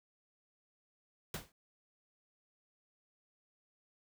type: noise with exponential decay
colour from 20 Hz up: pink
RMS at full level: -37 dBFS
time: 1.34-1.52 s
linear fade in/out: 2 ms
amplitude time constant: 39 ms
effects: none